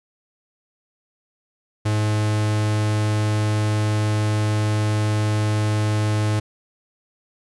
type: tone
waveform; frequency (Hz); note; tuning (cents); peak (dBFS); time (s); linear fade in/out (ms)
45% pulse; 106.5; G#2; +44; -18; 1.85-6.4; 10
effects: resampled to 24000 Hz + 10-bit